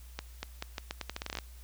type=accelerating click train; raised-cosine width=0.2 ms; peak=-18 dBFS; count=15; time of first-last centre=0.19-1.387 s; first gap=240 ms; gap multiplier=0.81; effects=added 60 Hz sine -47 dBFS peak until 1.63 s + white hiss -59 dBFS RMS until 1.63 s